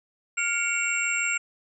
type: tone cluster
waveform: sine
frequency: 1403 / 2207 / 2293 / 2743 / 7510 Hz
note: F6 / C#7 / D7 / F7 / A#8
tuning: +8 / -8 / -42 / -32 / +12 cents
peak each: -30 dBFS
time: 0.37-1.38 s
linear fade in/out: 10 ms
effects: none